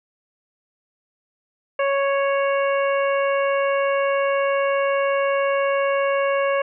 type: harmonic tone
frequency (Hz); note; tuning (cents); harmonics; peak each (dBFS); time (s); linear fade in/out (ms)
554.4; C#5; 0; 1 / 2 / 3 / 4 / 5; -19 / -25 / -29 / -31 / -33; 1.79-6.62; 5
effects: none